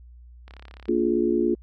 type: click train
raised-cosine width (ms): 0.3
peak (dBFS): -29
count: 15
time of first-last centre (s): 0.48-0.885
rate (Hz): 34.6
type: chord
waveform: sine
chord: Bb dominant seventh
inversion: none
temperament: just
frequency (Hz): 233.1 / 291.4 / 349.6 / 419.5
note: Bb3 / D4 / F4 / Ab4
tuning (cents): 0 / -13 / +2 / +17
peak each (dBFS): -26 / -27 / -22 / -27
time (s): 0.88-1.55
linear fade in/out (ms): 10
effects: added 60 Hz sine -44 dBFS peak until 1.62 s